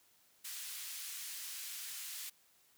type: band-pass noise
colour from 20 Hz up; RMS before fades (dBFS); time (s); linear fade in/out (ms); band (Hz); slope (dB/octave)
white; -45; 0.44-2.3; 10; 2000 to 16000; 12
effects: white hiss -69 dBFS RMS until 2.77 s + high-pass 60 Hz 12 dB/octave